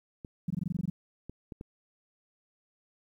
clicks, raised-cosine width 3 ms, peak -28 dBFS, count 5, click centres 0.248 / 0.79 / 1.296 / 1.522 / 1.611 s
sine tone bursts, 174.61 Hz, F3, in tune, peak -27 dBFS, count 10, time 0.48-0.9 s, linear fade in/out 5 ms, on 24 ms, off 20 ms
effects 11-bit

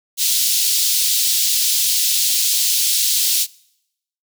pink high-pass noise, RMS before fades -17 dBFS, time 0.17-3.47 s, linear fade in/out 50 ms, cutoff 3600 Hz, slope 24 dB/octave, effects noise-tail reverb RT60 0.8 s tail -24 dB re dry

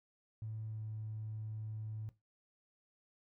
triangle tone with pitch glide, 109.5 to 108.56 Hz, A2 to A2, -8 to -23 cents, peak -37 dBFS, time 0.42-2.09 s, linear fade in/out 0 ms, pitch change -15 cents, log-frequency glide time 0.69-0.8 s, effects noise-tail reverb RT60 0.2 s tail -17 dB re dry + tanh soft clip ceiling -37 dBFS

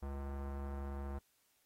square tone with low-pass filter, 69.5 Hz, C#2, 5 cents sharp, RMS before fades -42 dBFS, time 0.02-1.19 s, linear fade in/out 10 ms, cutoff 1100 Hz, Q 1.3, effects white hiss -75 dBFS RMS until 1.65 s + AAC 48 kbps

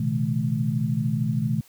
sine tone cluster, 120.8 / 133.9 / 158.5 / 214 Hz, B2 / C3 / D#3 / A3, -38 / +40 / +32 / -48 cents, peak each -27 dBFS, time 0-1.61 s, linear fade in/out 5 ms, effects white hiss -55 dBFS RMS until 1.68 s

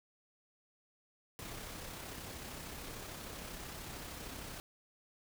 pink noise with amplitude modulation, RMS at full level -45 dBFS, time 1.39-4.6 s, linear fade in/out 0 ms, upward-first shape sine, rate 33.1 Hz, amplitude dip 30%, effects none

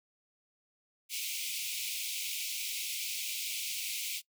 pink high-pass noise, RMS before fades -37 dBFS, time 1.09-4.22 s, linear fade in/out 50 ms, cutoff 2200 Hz, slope 96 dB/octave, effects noise-tail reverb RT60 0.1 s tail -21 dB re dry

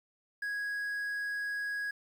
triangle tone, 1658 Hz, G#6, 3 cents flat, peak -31 dBFS, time 0.42-1.91 s, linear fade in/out 5 ms, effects 10-bit

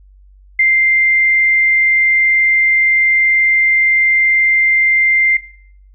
sine tone, 2093 Hz, C7, in tune, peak -8 dBFS, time 0.59-5.37 s, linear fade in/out 5 ms, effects noise-tail reverb RT60 0.6 s tail -19 dB re dry + added 48 Hz sine -41 dBFS peak until 5.94 s

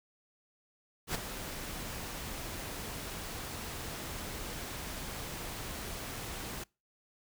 pink noise with ADSR envelope, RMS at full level -32 dBFS, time 1.07-6.64 s, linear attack 78 ms, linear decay 12 ms, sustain -9 dB, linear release 7 ms, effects noise-tail reverb RT60 0.3 s tail -26 dB re dry

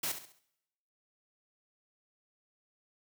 white noise with echo, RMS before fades -34 dBFS, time 0.03-0.12 s, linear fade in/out 5 ms, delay 68 ms, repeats 4, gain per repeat -9 dB, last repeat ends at 0.392 s, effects noise-tail reverb RT60 0.9 s tail -23 dB re dry + high-pass 100 Hz 12 dB/octave

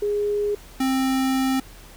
sine / square tone pair in turn, 412.9 / 263.8 Hz, G#4 / C4, -10 / +14 cents, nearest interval minor sixth, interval 776 cents, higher first, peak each -20 dBFS, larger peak neither, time 0.02-0.55 / 0.8-1.6 s, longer second, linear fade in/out 5 ms, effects added 40 Hz sine -45 dBFS peak until 1.96 s + pink hiss -47 dBFS RMS until 1.96 s

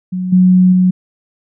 sine tone with level steps, 183.4 Hz, F#3, 15 cents flat, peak -16 / -5 / -7 dBFS, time 0.12-0.91 s, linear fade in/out 10 ms, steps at 0.32 / 0.72 s, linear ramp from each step 10 ms, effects none

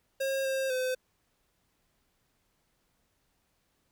square tone with pitch steps, 539 / 533 / 512 Hz, C#5 / C5 / C5, -49 / +32 / -38 cents, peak -29 dBFS, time 0.2-0.95 s, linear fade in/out 10 ms, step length 250 ms, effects pink hiss -74 dBFS RMS until 3.91 s

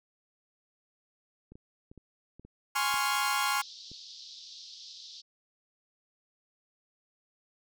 clicks, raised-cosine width 3 ms, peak -37 dBFS, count 8, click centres 1.52 / 1.555 / 1.915 / 1.977 / 2.396 / 2.45 / 2.941 / 3.916 s
pink band-pass noise, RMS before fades -48 dBFS, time 2.75-5.22 s, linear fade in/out 20 ms, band 3600 to 5500 Hz, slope 48 dB/octave
sawtooth chord, Db major seventh, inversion second, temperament equal, 830.6 / 1046.5 / 1108.7 / 1396.9 Hz, Ab5 / C6 / Db6 / F6, 0 / 0 / 0 / 0 cents, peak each -29 dBFS, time 2.75-3.62 s, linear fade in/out 10 ms
effects none

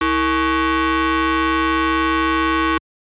sawtooth ring-modulated tone, 393 Hz, G4, 4 cents sharp, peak -8 dBFS, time 0.01-2.78 s, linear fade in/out 5 ms, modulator 718 Hz, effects high-pass 80 Hz 12 dB/octave + resampled to 8000 Hz

